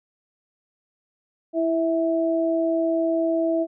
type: tone pair together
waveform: sine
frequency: 330 / 654.3 Hz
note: E4 / E5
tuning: +2 / -13 cents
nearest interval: octave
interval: 1185 cents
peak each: -22 dBFS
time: 1.53-3.67 s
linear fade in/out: 50 ms
effects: none